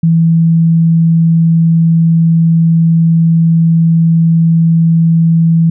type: tone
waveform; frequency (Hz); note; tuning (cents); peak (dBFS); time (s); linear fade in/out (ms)
sine; 164.81; E3; 0; -5; 0.03-5.7; 5
effects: none